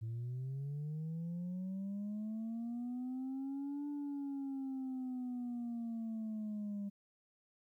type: linear two-way sweep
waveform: sine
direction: up then down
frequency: 110.4 to 291.2 to 199.6 Hz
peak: -36 dBFS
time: 0.01-6.9 s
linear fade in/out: 20 ms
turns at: 3.88 s
effects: tanh soft clip ceiling -37 dBFS + 13-bit